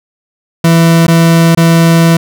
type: tone with dropouts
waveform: 40% pulse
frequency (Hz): 166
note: E3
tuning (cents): +12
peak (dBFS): -3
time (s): 0.64-2.17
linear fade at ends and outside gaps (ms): 5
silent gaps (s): 1.068-1.08 / 1.55-1.573
effects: none